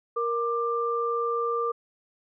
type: tone pair together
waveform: sine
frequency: 467.9 / 1185.9 Hz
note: A#4 / D6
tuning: +6 / +16 cents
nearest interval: octave + major third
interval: 1610 cents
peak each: -27 dBFS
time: 0.16-1.72 s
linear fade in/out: 10 ms
effects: none